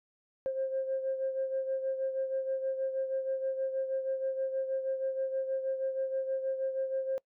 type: beating tone pair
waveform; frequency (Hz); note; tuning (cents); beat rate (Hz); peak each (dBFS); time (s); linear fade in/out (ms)
sine; 530 / 536.3; C5 / C5; +22 / +43; 6.3; -30 / -37; 0.46-7.18; 0
effects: noise-tail reverb RT60 0.1 s tail -25 dB re dry + tanh soft clip ceiling -24 dBFS